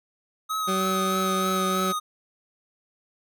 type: tone with vibrato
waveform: square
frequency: 1263 Hz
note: D#6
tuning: 26 cents sharp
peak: -26 dBFS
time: 0.49-2 s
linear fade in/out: 20 ms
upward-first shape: triangle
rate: 3.2 Hz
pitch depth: 36 cents each way
type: tone with pitch glide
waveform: 20% pulse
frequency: 189.7 to 188.06 Hz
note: F#3 to F#3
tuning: +43 to +28 cents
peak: -20 dBFS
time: 0.67-1.93 s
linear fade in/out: 20 ms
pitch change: -15 cents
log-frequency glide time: 1.18-1.69 s
effects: none